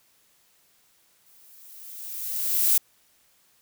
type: noise with exponential growth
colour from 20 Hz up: violet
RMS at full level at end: -18 dBFS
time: 1.26-2.78 s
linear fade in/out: 5 ms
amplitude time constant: 330 ms
effects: white hiss -63 dBFS RMS until 3.61 s